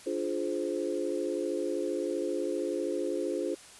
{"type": "chord", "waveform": "sine", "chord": "D half-diminished seventh", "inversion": "none", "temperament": "equal with one note detuned", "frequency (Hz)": [293.7, 349.2, 421.8, 523.3], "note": ["D4", "F4", "Ab4", "C5"], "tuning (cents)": [0, 0, 27, 0], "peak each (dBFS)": [-36, -33, -35, -35], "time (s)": [0.06, 3.55], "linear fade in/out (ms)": 10, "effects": ["white hiss -51 dBFS RMS until 3.79 s", "resampled to 24000 Hz"]}